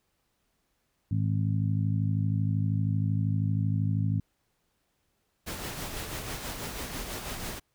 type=harmonic tone; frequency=52.8 Hz; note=G#1; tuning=29 cents sharp; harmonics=2 / 3 / 4 / 5; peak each=-26 / -30 / -36 / -37 dBFS; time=1.11-4.2 s; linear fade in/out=5 ms
type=noise with tremolo; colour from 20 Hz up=pink; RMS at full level=-35 dBFS; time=5.46-7.6 s; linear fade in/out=20 ms; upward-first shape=sine; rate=6.1 Hz; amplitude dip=40%
effects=pink hiss -75 dBFS RMS until 7.74 s